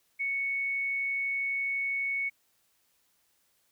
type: tone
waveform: sine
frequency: 2217 Hz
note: C#7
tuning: in tune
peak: -28 dBFS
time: 0.19-2.3 s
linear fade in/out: 20 ms
effects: white hiss -71 dBFS RMS until 3.71 s